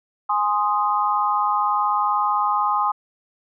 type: chord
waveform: sine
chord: Ab major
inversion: none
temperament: equal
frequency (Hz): 830.6 / 1046.5 / 1244.5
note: Ab5 / C6 / Eb6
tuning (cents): 0 / 0 / 0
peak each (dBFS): -22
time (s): 0.29-2.92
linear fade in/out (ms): 10
effects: none